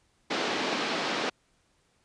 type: band-pass noise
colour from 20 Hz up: pink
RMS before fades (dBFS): -30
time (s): 0.3-1.3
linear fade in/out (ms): 10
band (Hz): 230 to 4900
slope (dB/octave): 24
effects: pink hiss -69 dBFS RMS until 2.04 s + resampled to 22050 Hz